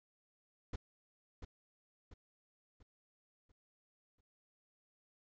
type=noise with echo; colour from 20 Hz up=brown; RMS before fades=-40 dBFS; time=0.73-0.76 s; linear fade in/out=5 ms; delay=690 ms; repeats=5; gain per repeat=-7 dB; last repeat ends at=4.21 s; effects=resampled to 16000 Hz